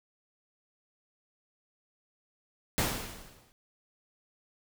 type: noise with exponential decay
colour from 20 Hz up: pink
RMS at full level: -26 dBFS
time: 2.78-3.52 s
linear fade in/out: 0 ms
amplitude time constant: 160 ms
effects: none